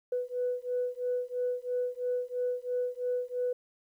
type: beating tone pair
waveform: sine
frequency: 493.9 / 496.9 Hz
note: B4 / B4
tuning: 0 / +11 cents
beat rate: 3 Hz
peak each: -32 / -32 dBFS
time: 0.12-3.53 s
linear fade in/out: 5 ms
effects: tanh soft clip ceiling -22 dBFS + 11-bit